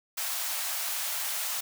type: high-pass noise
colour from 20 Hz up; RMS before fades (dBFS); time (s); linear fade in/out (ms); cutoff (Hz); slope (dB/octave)
white; -32; 0.17-1.61; 10; 600; 48
effects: none